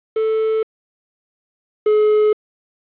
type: tone pair in turn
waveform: triangle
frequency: 440 / 425.3 Hz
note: A4 / G#4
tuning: 0 / +41 cents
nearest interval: minor second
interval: 59 cents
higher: first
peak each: -13 / -9 dBFS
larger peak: second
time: 0.16-0.63 / 1.86-2.33 s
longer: neither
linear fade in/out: 5 ms
effects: resampled to 8000 Hz + 7-bit